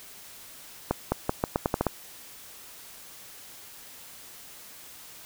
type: accelerating click train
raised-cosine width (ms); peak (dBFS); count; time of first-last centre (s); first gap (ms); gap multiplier
1; -9; 9; 0.91-1.867; 210; 0.83
effects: white hiss -47 dBFS RMS until 5.25 s